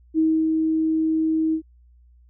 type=tone with ADSR envelope; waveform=sine; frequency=318.2 Hz; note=D#4; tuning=39 cents sharp; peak=-15 dBFS; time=0.14-1.62 s; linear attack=44 ms; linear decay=280 ms; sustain=-3 dB; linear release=85 ms; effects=added 60 Hz sine -50 dBFS peak until 2.29 s